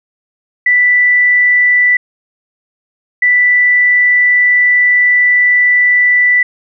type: tone pair in turn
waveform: sine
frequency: 1975.5 / 1975.5 Hz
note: B6 / B6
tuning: 0 / 0 cents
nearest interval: unison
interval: 0 cents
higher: neither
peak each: -6 dBFS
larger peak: neither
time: 0.66-1.97 / 3.22-6.43 s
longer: second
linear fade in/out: 5 ms
effects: none